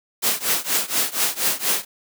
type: noise with tremolo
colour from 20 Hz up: white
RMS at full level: -18 dBFS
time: 0.22-1.85 s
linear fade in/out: 20 ms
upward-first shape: triangle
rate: 4.2 Hz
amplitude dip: 95%
effects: high-pass 200 Hz 12 dB/octave

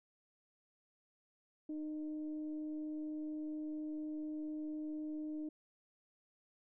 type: tone with frequency modulation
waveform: sine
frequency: 305.9 Hz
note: D#4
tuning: 29 cents flat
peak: -39 dBFS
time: 1.69-5.49 s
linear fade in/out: 5 ms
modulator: 308 Hz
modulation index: 0.28
effects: none

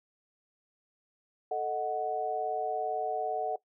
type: chord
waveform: sine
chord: D# diminished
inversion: second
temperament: equal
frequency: 440 / 622.3 / 740 Hz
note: A4 / D#5 / F#5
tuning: 0 / 0 / 0 cents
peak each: -35 / -36 / -31 dBFS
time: 1.51-3.56 s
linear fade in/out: 5 ms
effects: noise-tail reverb RT60 0.1 s tail -18 dB re dry

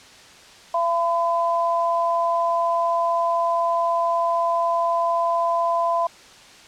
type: tone pair together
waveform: sine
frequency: 679 / 1010.6 Hz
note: F5 / B5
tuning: -49 / +40 cents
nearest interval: perfect fifth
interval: 689 cents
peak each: -21 dBFS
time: 0.74-6.07 s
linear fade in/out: 5 ms
effects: white hiss -46 dBFS RMS until 6.67 s + low-pass 6000 Hz 12 dB/octave

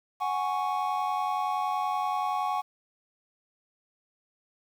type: chord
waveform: triangle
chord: F# suspended second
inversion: none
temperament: equal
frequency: 740 / 830.6 / 1108.7 Hz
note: F#5 / G#5 / C#6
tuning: 0 / 0 / 0 cents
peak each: -29 dBFS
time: 0.2-2.62 s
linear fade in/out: 20 ms
effects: 9-bit

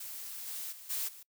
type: noise with level steps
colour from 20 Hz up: blue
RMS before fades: -43 / -40 / -50 / -35 / -51 dBFS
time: 0-1.23 s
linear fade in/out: 5 ms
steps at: 0.46 / 0.71 / 0.89 / 1.07 s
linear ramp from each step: 20 ms
effects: noise-tail reverb RT60 0.1 s tail -25 dB re dry

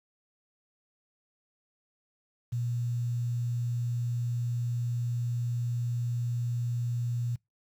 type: tone with quantisation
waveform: sine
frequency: 120 Hz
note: B2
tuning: 49 cents flat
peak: -28 dBFS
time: 2.52-7.36 s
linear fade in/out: 10 ms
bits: 9
effects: noise-tail reverb RT60 0.2 s tail -25 dB re dry

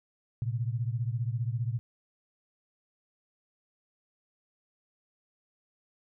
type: beating tone pair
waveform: sine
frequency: 113.9 / 128.9 Hz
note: A#2 / C3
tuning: -40 / -26 cents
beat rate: 15 Hz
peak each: -30 / -33 dBFS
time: 0.42-1.79 s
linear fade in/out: 0 ms
effects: none

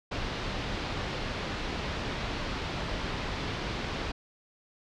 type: low-pass noise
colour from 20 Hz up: pink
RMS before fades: -34 dBFS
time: 0.11-4.12 s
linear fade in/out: 10 ms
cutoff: 4600 Hz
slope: 24 dB/octave
effects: none

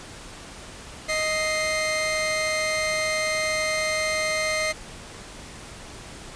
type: tone pair together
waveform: sawtooth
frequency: 625 / 2093 Hz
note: D#5 / C7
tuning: +8 / 0 cents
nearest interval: octave + major sixth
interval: 2092 cents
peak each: -22 dBFS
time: 1.08-4.73 s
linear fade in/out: 20 ms
effects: pink hiss -41 dBFS RMS until 6.35 s + resampled to 22050 Hz

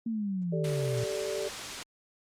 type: exponential sweep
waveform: sine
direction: down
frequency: 233.1 to 117.1 Hz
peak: -29 dBFS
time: 0.06-1.04 s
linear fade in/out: 5 ms
type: chord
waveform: sine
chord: G suspended second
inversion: none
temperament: equal with one note detuned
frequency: 389.5 / 440 / 587.3 Hz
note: G4 / A4 / D5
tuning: -11 / 0 / 0 cents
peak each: -35 dBFS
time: 0.52-1.49 s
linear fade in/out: 10 ms
type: noise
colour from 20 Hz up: white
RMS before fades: -37 dBFS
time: 0.64-1.83 s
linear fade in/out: 2 ms
effects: low-pass 7000 Hz 12 dB/octave + Opus 48 kbps

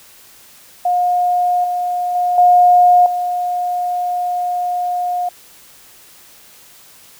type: tone with level steps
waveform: sine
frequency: 715 Hz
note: F5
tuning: 41 cents sharp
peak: -12 / -16 / -13 / -6 / -16 dBFS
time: 0.85-5.29 s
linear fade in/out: 5 ms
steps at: 1.64 / 2.15 / 2.38 / 3.06 s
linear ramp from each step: 2 ms
effects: white hiss -44 dBFS RMS until 7.19 s

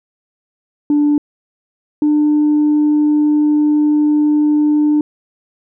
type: tone pair in turn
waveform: sine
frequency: 293.7 / 299 Hz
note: D4 / D4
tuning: 0 / +31 cents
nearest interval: unison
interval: 31 cents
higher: second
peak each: -8 dBFS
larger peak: neither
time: 0.9-1.18 / 2.02-5.01 s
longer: second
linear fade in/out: 2 ms
effects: tanh soft clip ceiling -7 dBFS

